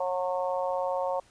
harmonic tone, 182.1 Hz, F#3, 27 cents flat, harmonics 3 / 4 / 5 / 6, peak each -29 / -33 / -33 / -38 dBFS, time 0-1.2 s, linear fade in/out 5 ms, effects pink hiss -60 dBFS RMS until 1.3 s + resampled to 22050 Hz

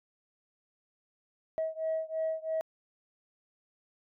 sine beating tone pair, 639 / 642 Hz, D#5 / E5, +46 / -46 cents, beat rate 3 Hz, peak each -32 / -33 dBFS, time 1.58-2.61 s, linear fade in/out 0 ms, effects tanh soft clip ceiling -25 dBFS

